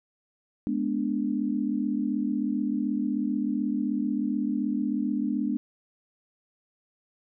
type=chord; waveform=sine; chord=G# diminished; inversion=none; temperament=equal with one note detuned; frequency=210.9 / 246.9 / 293.7 Hz; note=G#3 / B3 / D4; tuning=+27 / 0 / 0 cents; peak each=-29 dBFS; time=0.67-5.57 s; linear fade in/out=0 ms; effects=none